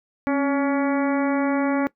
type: harmonic tone with a mistuned harmonic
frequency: 281.8 Hz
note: C#4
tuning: 29 cents sharp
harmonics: 1 / 2 / 3 / 4 / 5 / 6 / 7 / 8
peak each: -20 / -26 / -30 / -32 / -34 / -36 / -37 / -38 dBFS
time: 0.27-1.87 s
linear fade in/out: 0 ms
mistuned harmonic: 1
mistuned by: -49 cents
effects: noise-tail reverb RT60 0.1 s tail -19 dB re dry